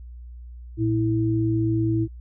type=tone pair together; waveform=sine; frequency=114.73 / 326.2 Hz; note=A#2 / E4; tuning=-27 / -18 cents; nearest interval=octave + tritone; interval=1809 cents; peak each=-22 dBFS; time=0.77-2.08 s; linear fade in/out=50 ms; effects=added 60 Hz sine -37 dBFS peak until 2.2 s